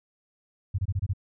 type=tone bursts; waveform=sine; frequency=95.9 Hz; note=G2; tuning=37 cents flat; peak=-23 dBFS; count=6; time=0.74-1.135 s; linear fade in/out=10 ms; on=45 ms; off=25 ms; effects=none